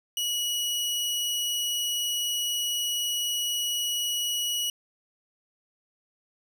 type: tone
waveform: sawtooth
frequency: 2919 Hz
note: F#7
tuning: 24 cents flat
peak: -23 dBFS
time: 0.17-4.7 s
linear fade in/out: 2 ms
effects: none